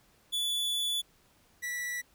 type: tone pair in turn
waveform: 45% pulse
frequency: 3451 / 1952.5 Hz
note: A7 / B6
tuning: -34 / -20 cents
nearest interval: minor seventh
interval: 986 cents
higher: first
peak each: -29 / -33 dBFS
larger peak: first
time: 0.32-1.02 / 1.62-2.02 s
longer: first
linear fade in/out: 20 ms
effects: pink hiss -65 dBFS RMS until 2.14 s

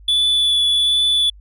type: tone with vibrato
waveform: triangle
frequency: 3452 Hz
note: A7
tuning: 34 cents flat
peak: -12 dBFS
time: 0.08-1.3 s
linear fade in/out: 5 ms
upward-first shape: triangle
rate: 1.3 Hz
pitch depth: 14 cents each way
effects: added 50 Hz sine -40 dBFS peak until 1.4 s

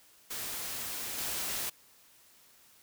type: noise with level steps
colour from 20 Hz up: white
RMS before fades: -38 / -35 dBFS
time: 0.3-1.7 s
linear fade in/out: 10 ms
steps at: 1.18 s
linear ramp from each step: 5 ms
effects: white hiss -61 dBFS RMS until 2.82 s

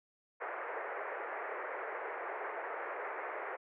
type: band-pass noise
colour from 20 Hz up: pink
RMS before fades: -41 dBFS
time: 0.4-3.57 s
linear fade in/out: 20 ms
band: 400 to 2100 Hz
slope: 48 dB/octave
effects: none

